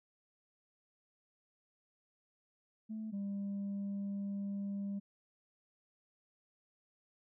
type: tone pair in turn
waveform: sine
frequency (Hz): 218.1 / 199.55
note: A3 / G3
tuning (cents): -15 / +31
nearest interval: major second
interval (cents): 154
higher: first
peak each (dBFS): -38 / -34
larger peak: second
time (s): 2.89-3.12 / 3.12-5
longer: second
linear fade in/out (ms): 20
effects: tanh soft clip ceiling -35 dBFS